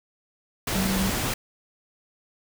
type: tone in noise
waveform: sine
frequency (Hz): 191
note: G3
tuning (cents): -45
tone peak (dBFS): -24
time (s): 0.75-1.1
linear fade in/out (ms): 5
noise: pink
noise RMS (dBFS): -27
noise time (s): 0.67-1.34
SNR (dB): 0
effects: none